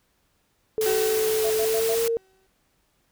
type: tone with pitch glide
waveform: sine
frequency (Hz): 437.1 to 460.4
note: A4 to A#4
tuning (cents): -11 to -22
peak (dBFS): -21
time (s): 0.78-2.17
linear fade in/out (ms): 0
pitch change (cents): +89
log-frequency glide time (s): 1.58-2.03
type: noise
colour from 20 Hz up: white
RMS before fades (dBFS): -30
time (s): 0.81-2.08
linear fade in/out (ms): 2
type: tone with exponential decay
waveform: 35% pulse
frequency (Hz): 380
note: F#4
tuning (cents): +46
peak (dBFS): -23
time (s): 0.86-2.47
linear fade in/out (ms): 5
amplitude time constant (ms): 350
type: tone bursts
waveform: sine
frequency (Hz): 671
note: E5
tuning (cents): +31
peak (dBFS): -28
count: 4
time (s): 1.44-1.95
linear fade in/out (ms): 5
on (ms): 63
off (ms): 86
effects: pink hiss -68 dBFS RMS until 3.11 s